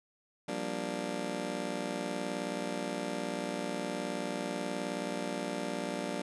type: chord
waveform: 20% pulse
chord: G minor seventh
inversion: third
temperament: just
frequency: 176.4 / 196 / 235.2 / 294 Hz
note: F3 / G3 / Bb3 / D4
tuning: +18 / 0 / +16 / +2 cents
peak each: -37 / -36 / -35 / -34 dBFS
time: 0.48-6.22 s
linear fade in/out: 5 ms
effects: resampled to 24000 Hz